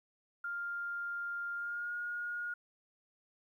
sine tone with pitch glide, 1400 to 1432.7 Hz, F6 to F6, +4 to +44 cents, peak -36 dBFS, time 0.44-2.54 s, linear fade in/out 5 ms, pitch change +40 cents, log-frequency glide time 1.56-1.93 s, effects 12-bit

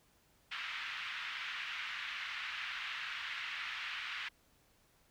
white band-pass noise, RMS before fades -42 dBFS, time 0.51-4.29 s, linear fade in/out 10 ms, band 1300 to 3000 Hz, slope 24 dB/octave, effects pink hiss -70 dBFS RMS until 5.1 s

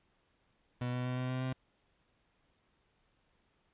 30% pulse tone with pitch steps, 123.47 / 124.69 / 125.92 / 127.16 / 128.42 / 129.68 Hz, B2 / B2 / B2 / C3 / C3 / C3, 0 / +17 / +34 / -49 / -32 / -15 cents, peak -31 dBFS, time 0.81-1.53 s, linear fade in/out 5 ms, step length 120 ms, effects pink hiss -74 dBFS RMS until 3.73 s + resampled to 8000 Hz

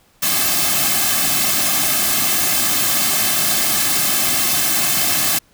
white noise with comb filter, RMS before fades -17 dBFS, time 0.22-5.39 s, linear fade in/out 10 ms, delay 2.1 ms, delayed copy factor -0.9, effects pink hiss -55 dBFS RMS until 5.53 s

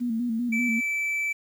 sine tone with vibrato, 233.9 Hz, A#3, 6 cents sharp, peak -24 dBFS, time 0-0.81 s, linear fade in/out 20 ms, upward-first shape square, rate 5.1 Hz, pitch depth 64 cents each way
triangle tone, 2318 Hz, D7, 23 cents flat, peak -23 dBFS, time 0.52-1.33 s, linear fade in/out 10 ms
effects 9-bit

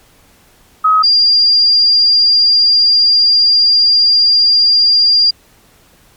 sine tone pair in turn, 1270 / 4795 Hz, D#6 / D8, +35 / +35 cents, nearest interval octave + major seventh, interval 2300 cents, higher second, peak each -6 dBFS, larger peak neither, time 0.84-1.03 / 1.03-5.31 s, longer second, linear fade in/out 10 ms, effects pink hiss -48 dBFS RMS until 6.16 s + MP3 96 kbps

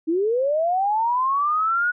sine linear sweep, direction up, 307.5 to 1471 Hz, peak -18 dBFS, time 0.07-1.92 s, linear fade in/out 20 ms, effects none

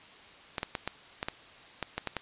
clicks, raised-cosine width 0.3 ms, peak -15 dBFS, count 10, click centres 0.582 / 0.631 / 0.752 / 0.876 / 1.229 / 1.285 / 1.827 / 1.98 / 2.073 / 2.167 s, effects white hiss -52 dBFS RMS until 2.21 s + resampled to 8000 Hz

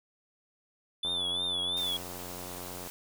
triangle tone with vibrato, 3477 Hz, A7, 21 cents flat, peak -28 dBFS, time 1.03-1.97 s, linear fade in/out 5 ms, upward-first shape triangle, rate 3 Hz, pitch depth 88 cents each way
click train, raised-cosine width 1 ms, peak -29 dBFS, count 164, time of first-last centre 1.05-2.873 s, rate 89.4 Hz
white noise, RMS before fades -44 dBFS, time 1.77-2.9 s, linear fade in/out 0 ms
effects none

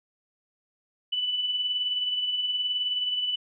sine tone with tremolo, 2981 Hz, F#7, 12 cents sharp, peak -23 dBFS, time 1.12-3.36 s, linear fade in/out 10 ms, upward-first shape sine, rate 19 Hz, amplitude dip 45%, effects none

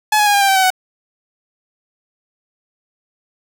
sawtooth tone with pitch steps, 852 / 835.9 / 820.1 / 804.6 / 789.5 / 774.5 / 759.9 / 745.6 Hz, G#5 / G#5 / G#5 / G5 / G5 / G5 / F#5 / F#5, +44 / +11 / -22 / +45 / +12 / -21 / +46 / +13 cents, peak -7 dBFS, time 0.12-0.704 s, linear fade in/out 5 ms, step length 73 ms, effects none

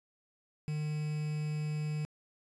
triangle tone with quantisation, 151.6 Hz, D#3, 45 cents flat, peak -30 dBFS, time 0.68-2.05 s, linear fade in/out 0 ms, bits 8, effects resampled to 22050 Hz

